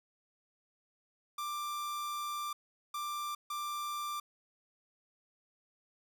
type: tone bursts at uneven times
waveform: 45% pulse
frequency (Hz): 1182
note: D6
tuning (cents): +11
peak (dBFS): -36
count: 3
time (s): 1.38-2.53 / 2.94-3.35 / 3.5-4.2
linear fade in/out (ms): 5
effects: none